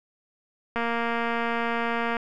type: click train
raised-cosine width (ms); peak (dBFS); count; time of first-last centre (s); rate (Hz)
0.5; -13; 329; 0.76-2.168; 233
effects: none